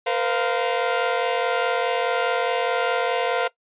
sawtooth chord, Bb suspended second, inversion none, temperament equal with one note detuned, 466.2 / 511 / 698.5 Hz, Bb4 / C5 / F5, 0 / -41 / 0 cents, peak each -21 dBFS, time 0.06-3.48 s, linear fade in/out 10 ms, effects noise-tail reverb RT60 0.1 s tail -19 dB re dry + resampled to 8000 Hz

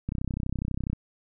click train, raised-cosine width 5 ms, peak -17 dBFS, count 28, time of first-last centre 0.09-0.931 s, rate 32.1 Hz, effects none

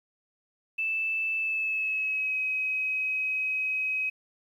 sine tone with pitch glide, 2637 to 2537 Hz, E7 to D#7, 0 to +33 cents, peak -26 dBFS, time 0.78-4.1 s, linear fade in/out 10 ms, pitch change -67 cents, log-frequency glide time 1.37-2.37 s, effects 10-bit

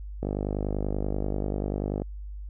click train, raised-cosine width 2 ms, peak -16 dBFS, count 91, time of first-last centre 0.23-2.019 s, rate 50.3 Hz, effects added 50 Hz sine -35 dBFS peak until 2.49 s

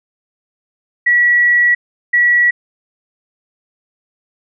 sine tone bursts at uneven times, 1934 Hz, B6, 37 cents flat, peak -8 dBFS, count 2, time 1.06-1.75 / 2.13-2.51 s, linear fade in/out 10 ms, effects none

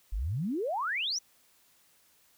sine exponential sweep, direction up, 41 to 6210 Hz, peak -29 dBFS, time 0.12-1.19 s, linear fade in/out 10 ms, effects white hiss -65 dBFS RMS until 2.37 s

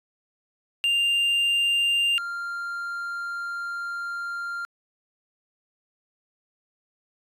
triangle tone pair in turn, 2794 / 1392.2 Hz, F7 / F6, 0 / -6 cents, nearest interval octave, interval 1206 cents, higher first, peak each -18 / -27 dBFS, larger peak first, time 0.84-2.18 / 2.18-4.65 s, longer second, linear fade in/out 0 ms, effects resampled to 32000 Hz

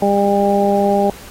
harmonic tone, 200.6 Hz, G3, 40 cents sharp, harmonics 1 / 2 / 3 / 4, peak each -17 / -17 / -17 / -17 dBFS, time 0.02-1.1 s, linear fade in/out 2 ms, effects pink hiss -38 dBFS RMS until 1.3 s + AAC 48 kbps

